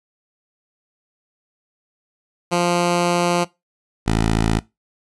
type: tone pair in turn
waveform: 10% pulse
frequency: 174.61 / 55 Hz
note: F3 / A1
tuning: 0 / 0 cents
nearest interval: octave + minor sixth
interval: 2000 cents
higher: first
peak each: -8 dBFS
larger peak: neither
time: 2.51-3.45 / 4.06-4.6 s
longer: first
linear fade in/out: 20 ms
effects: noise-tail reverb RT60 0.2 s tail -20 dB re dry + resampled to 24000 Hz